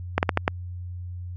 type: slowing click train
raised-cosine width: 0.5 ms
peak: -4 dBFS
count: 5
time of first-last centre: 0.18-0.479 s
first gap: 49 ms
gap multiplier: 1.29
effects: added 89 Hz sine -32 dBFS peak until 1.36 s